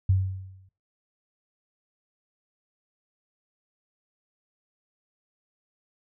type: tone with exponential decay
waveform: sine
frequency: 94.7 Hz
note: F#2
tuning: 41 cents sharp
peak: -16 dBFS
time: 0.09-0.69 s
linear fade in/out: 5 ms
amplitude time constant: 130 ms
effects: noise-tail reverb RT60 0.3 s tail -18 dB re dry